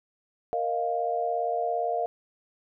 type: chord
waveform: sine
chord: Bb suspended fourth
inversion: none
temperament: just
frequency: 466.2 / 621.6 / 699.2 Hz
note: Bb4 / Eb5 / F5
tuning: 0 / -2 / +2 cents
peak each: -31 / -32 / -27 dBFS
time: 0.53-2.06 s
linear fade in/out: 0 ms
effects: none